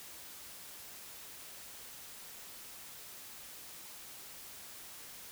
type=silence; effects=white hiss -50 dBFS RMS until 5.31 s